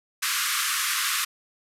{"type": "band-pass noise", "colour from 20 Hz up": "pink", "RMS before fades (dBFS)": -26, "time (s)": [0.22, 1.25], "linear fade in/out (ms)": 10, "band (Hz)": [1100, 14000], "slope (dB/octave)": 96, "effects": []}